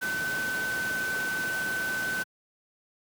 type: tone in noise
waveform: sine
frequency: 1520 Hz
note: F#6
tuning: 46 cents sharp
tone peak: -28 dBFS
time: 0.01-2.24 s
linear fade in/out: 20 ms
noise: pink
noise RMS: -36 dBFS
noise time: 0.01-2.24 s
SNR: +5 dB
effects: high-pass 150 Hz 12 dB/octave